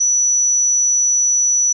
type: tone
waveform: sine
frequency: 5920 Hz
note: F#8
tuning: in tune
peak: -12 dBFS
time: 0-1.73 s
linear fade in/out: 10 ms
effects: none